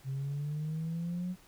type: exponential sweep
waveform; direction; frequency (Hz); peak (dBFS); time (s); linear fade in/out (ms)
sine; up; 132.2 to 184.3; -31; 0.04-1.36; 50
effects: tanh soft clip ceiling -30 dBFS + pink hiss -60 dBFS RMS until 1.47 s